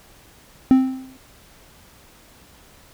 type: tone with exponential decay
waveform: triangle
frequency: 261.6 Hz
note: C4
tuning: in tune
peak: -5 dBFS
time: 0.71-1.17 s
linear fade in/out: 0 ms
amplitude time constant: 99 ms
effects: pink hiss -50 dBFS RMS until 2.93 s